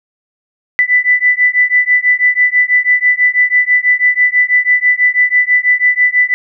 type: beating tone pair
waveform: sine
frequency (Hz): 1985 / 1991.1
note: B6 / B6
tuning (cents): +8 / +14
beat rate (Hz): 6.1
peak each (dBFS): -11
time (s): 0.79-6.34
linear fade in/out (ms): 0
effects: none